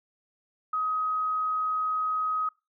sine tone, 1262 Hz, D#6, 24 cents sharp, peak -25 dBFS, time 0.73-2.49 s, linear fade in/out 5 ms, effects noise-tail reverb RT60 0.3 s tail -26 dB re dry

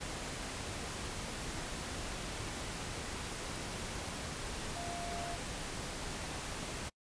sine tone in noise, 693 Hz, F5, 14 cents flat, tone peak -42 dBFS, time 4.75-5.37 s, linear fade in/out 20 ms, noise pink, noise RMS -41 dBFS, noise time 0-6.9 s, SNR -4 dB, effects noise-tail reverb RT60 0.1 s tail -26 dB re dry + resampled to 22050 Hz

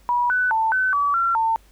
sine tone with pitch steps, 969 / 1496 / 889 / 1517 / 1145 / 1364 / 899 Hz, B5 / F#6 / A5 / F#6 / D6 / F6 / A5, -33 / +19 / +18 / +43 / -44 / -41 / +37 cents, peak -17 dBFS, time 0.09-1.56 s, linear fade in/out 0 ms, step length 210 ms, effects added 50 Hz sine -51 dBFS peak until 1.71 s + pink hiss -57 dBFS RMS until 1.71 s

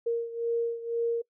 sine beating tone pair, 465.3 / 467.3 Hz, A#4 / A#4, -3 / +4 cents, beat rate 2 Hz, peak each -28 / -32 dBFS, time 0.06-1.22 s, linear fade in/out 10 ms, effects noise-tail reverb RT60 0.1 s tail -23 dB re dry

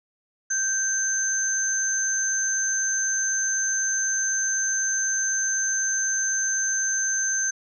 sine tone pair together, 1559 / 6244 Hz, G6 / G8, -10 / -8 cents, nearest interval 2 octaves, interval 2402 cents, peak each -27 / -23 dBFS, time 0.5-7.51 s, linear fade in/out 10 ms, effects none

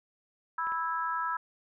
harmonic tone, 329.1 Hz, E4, 3 cents flat, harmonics 3 / 4 / 5, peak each -33 / -32 / -37 dBFS, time 0.58-1.37 s, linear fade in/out 5 ms
clicks, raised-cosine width 0.5 ms, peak -33 dBFS, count 2, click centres 0.67 / 0.721 s
effects none

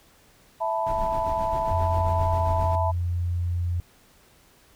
sine chord, E suspended fourth, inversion none, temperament equal, 659.3 / 880 / 987.8 Hz, E5 / A5 / B5, 0 / 0 / 0 cents, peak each -27 / -27 / -29 dBFS, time 0.6-2.92 s, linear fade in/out 20 ms
brown noise with tremolo, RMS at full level -31 dBFS, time 0.86-2.76 s, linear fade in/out 10 ms, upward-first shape sine, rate 7.5 Hz, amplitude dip 50%
sine tone, 87.31 Hz, F2, in tune, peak -23 dBFS, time 1.71-3.8 s, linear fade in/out 0 ms
effects pink hiss -57 dBFS RMS until 4.75 s

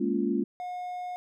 sine chord, Bb minor seventh, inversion third, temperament equal with one note detuned, 207.7 / 233.1 / 280.9 / 349.2 Hz, Ab3 / Bb3 / Db4 / F4, 0 / 0 / +23 / 0 cents, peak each -30 dBFS, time 0-0.44 s, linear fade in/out 10 ms
triangle tone, 721 Hz, F#5, 45 cents flat, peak -31 dBFS, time 0.6-1.16 s, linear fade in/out 0 ms
effects none

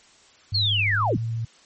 sine tone with pitch glide, 101.8 to 114.27 Hz, G#2 to A#2, -34 to -34 cents, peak -24 dBFS, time 0.52-1.45 s, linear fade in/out 5 ms, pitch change +200 cents, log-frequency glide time 0.96-1.15 s
sine linear sweep, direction down, 4438 to 49.06 Hz, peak -20 dBFS, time 0.54-1.18 s, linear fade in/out 10 ms
effects white hiss -54 dBFS RMS until 1.65 s + MP3 32 kbps

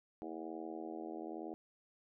harmonic tone with a mistuned harmonic, 80.9 Hz, E2, 32 cents flat, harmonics 3 / 4 / 5 / 6 / 7 / 8 / 9 / 10, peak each -52 / -45 / -49 / -53 / -55 / -54 / -51 / -58 dBFS, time 0.22-1.54 s, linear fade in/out 0 ms, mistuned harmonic 3, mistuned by -97 cents, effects none

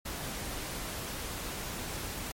pink noise, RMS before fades -38 dBFS, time 0.05-2.32 s, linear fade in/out 10 ms, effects MP3 64 kbps

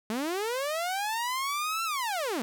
sawtooth linear two-way sweep, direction up then down, 207.7 to 1358 to 207.7 Hz, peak -25 dBFS, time 0.1-2.42 s, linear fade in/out 0 ms, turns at 1.84 s, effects none

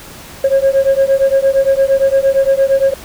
sine beating tone pair, 538 / 546.7 Hz, C5 / C#5, +48 / -24 cents, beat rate 8.7 Hz, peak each -10 dBFS, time 0.44-2.94 s, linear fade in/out 5 ms, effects tanh soft clip ceiling -5 dBFS + pink hiss -34 dBFS RMS until 3.04 s

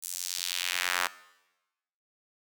sawtooth tone with high-pass filter sweep, 89.2 Hz, F2, 37 cents sharp, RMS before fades -32 dBFS, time 0.02-1.08 s, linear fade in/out 20 ms, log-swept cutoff 8700 to 1200 Hz, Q 1.4, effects noise-tail reverb RT60 1.0 s tail -19 dB re dry

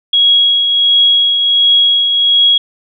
sine tone with tremolo, 3314 Hz, G#7, 4 cents flat, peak -5 dBFS, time 0.13-2.58 s, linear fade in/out 5 ms, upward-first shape triangle, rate 1.4 Hz, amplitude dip 45%, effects none

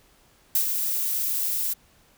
violet noise with ADSR envelope, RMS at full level -20 dBFS, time 0.55-1.74 s, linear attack 4 ms, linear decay 90 ms, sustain -6 dB, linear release 15 ms, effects pink hiss -59 dBFS RMS until 2.17 s

